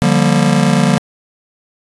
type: chord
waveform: square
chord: G minor seventh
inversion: second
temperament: just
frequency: 147 / 176.4 / 196 / 235.2 Hz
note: D3 / F3 / G3 / Bb3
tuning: +2 / +18 / 0 / +16 cents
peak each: -16 dBFS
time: 0.02-0.98 s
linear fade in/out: 0 ms
effects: resampled to 24000 Hz